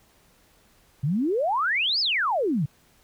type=exponential two-way sweep; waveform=sine; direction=up then down; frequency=128.8 to 5310 to 128.8 Hz; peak=-21 dBFS; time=1.03-2.66 s; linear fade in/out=10 ms; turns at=2 s; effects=pink hiss -60 dBFS RMS until 3.03 s